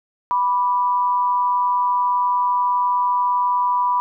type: tone pair together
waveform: sine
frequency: 985 / 1173.4 Hz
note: B5 / D6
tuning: -5 / -2 cents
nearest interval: minor third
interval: 303 cents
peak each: -16 / -26 dBFS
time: 0.31-4 s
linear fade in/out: 0 ms
effects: none